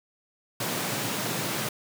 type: high-pass noise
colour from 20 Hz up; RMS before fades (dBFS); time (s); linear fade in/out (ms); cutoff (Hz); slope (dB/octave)
pink; -30; 0.6-1.69; 5; 110; 96
effects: none